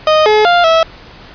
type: tone with pitch steps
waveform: 30% pulse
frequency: 620 / 426.6 / 699 / 652 Hz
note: D#5 / G#4 / F5 / E5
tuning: -6 / +46 / +1 / -19 cents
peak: -4 dBFS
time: 0.07-0.83 s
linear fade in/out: 2 ms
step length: 190 ms
effects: pink hiss -36 dBFS RMS until 1.34 s + resampled to 11025 Hz